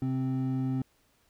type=tone pair together; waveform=triangle; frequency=130.81 / 261.6 Hz; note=C3 / C4; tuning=0 / 0 cents; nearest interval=octave; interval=1200 cents; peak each=-28 dBFS; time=0.02-0.82 s; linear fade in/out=2 ms; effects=pink hiss -68 dBFS RMS until 1.29 s